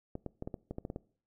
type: clicks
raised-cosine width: 2 ms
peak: -25 dBFS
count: 10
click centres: 0.154 / 0.263 / 0.424 / 0.475 / 0.542 / 0.71 / 0.784 / 0.851 / 0.901 / 0.961 s
effects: noise-tail reverb RT60 0.5 s tail -22 dB re dry